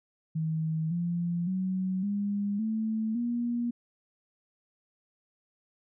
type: tone with pitch steps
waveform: sine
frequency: 159.1 / 172.5 / 187.03 / 202.8 / 219.9 / 238.4 Hz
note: D#3 / F3 / F#3 / G#3 / A3 / A#3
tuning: +39 / -21 / +19 / -41 / -1 / +39 cents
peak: -27 dBFS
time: 0.35-3.71 s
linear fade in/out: 10 ms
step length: 560 ms
effects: none